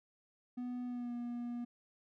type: tone with pitch glide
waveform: triangle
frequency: 246.9 to 240 Hz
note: B3 to B3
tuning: 0 to -49 cents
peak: -36 dBFS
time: 0.57-1.65 s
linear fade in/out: 10 ms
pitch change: -49 cents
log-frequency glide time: 0.86-1.13 s
effects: none